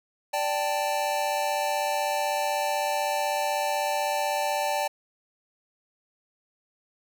square chord, D suspended fourth, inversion none, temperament equal, 587.3 / 784 / 880 Hz, D5 / G5 / A5, 0 / 0 / 0 cents, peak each -30 dBFS, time 0.33-4.88 s, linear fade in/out 10 ms, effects none

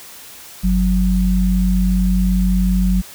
sine tone pair together, 48.68 / 183.8 Hz, G1 / F#3, -11 / -11 cents, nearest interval octave + major seventh, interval 2300 cents, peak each -15 dBFS, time 0.63-3.02 s, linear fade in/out 20 ms, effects white hiss -38 dBFS RMS until 3.14 s

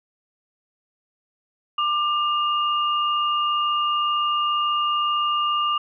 sine tone pair together, 1191 / 2833 Hz, D6 / F7, +24 / +24 cents, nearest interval octave + minor third, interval 1500 cents, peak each -20 / -26 dBFS, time 1.78-5.78 s, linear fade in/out 5 ms, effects none

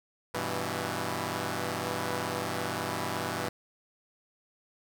5% pulse chord, E minor, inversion first, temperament equal, 98 / 123.47 / 164.81 Hz, G2 / B2 / E3, 0 / 0 / 0 cents, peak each -24 dBFS, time 0.34-3.49 s, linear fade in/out 5 ms, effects none

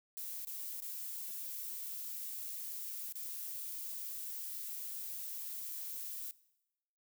violet noise with dropouts, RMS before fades -43 dBFS, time 0.17-6.31 s, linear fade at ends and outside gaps 0 ms, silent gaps 0.449-0.471 / 0.803-0.822 / 3.124-3.154 s, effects noise-tail reverb RT60 0.9 s tail -20 dB re dry

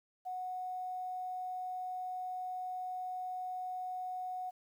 sine tone with quantisation, 736 Hz, F#5, 9 cents flat, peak -37 dBFS, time 0.25-4.51 s, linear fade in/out 20 ms, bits 11, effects none

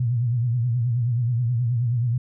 sine tone with vibrato, 120 Hz, B2, 49 cents flat, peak -19 dBFS, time 0-2.18 s, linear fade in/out 5 ms, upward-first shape triangle, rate 9.4 Hz, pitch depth 120 cents each way, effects none

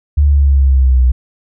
sine linear sweep, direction down, 73.42 to 61.74 Hz, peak -6 dBFS, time 0.17-1.12 s, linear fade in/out 10 ms, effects none

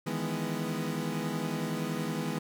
30% pulse chord, E major seventh, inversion third, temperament equal with one note detuned, 155.56 / 166.34 / 207.7 / 246.9 Hz, D#3 / E3 / G#3 / B3, 0 / +16 / 0 / 0 cents, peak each -34 dBFS, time 0.06-2.39 s, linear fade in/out 10 ms, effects none

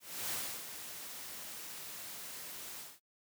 white noise with ADSR envelope, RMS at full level -37 dBFS, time 0-3 s, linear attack 310 ms, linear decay 310 ms, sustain -9 dB, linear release 210 ms, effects noise-tail reverb RT60 0.1 s tail -23 dB re dry + high-pass 100 Hz 12 dB/octave

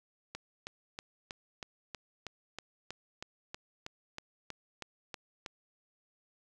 click train, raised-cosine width 0.2 ms, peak -23 dBFS, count 17, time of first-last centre 0.35-5.462 s, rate 3.13 Hz, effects none

